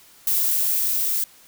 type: noise with level ramp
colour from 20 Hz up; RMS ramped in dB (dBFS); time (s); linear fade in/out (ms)
violet; -20 to -23; 0.27-1.24; 2
effects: white hiss -51 dBFS RMS until 1.47 s